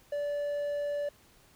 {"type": "tone", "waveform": "triangle", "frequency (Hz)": 580, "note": "D5", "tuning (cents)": -22, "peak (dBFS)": -28, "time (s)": [0.12, 1.09], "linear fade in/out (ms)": 5, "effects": ["pink hiss -61 dBFS RMS until 1.55 s"]}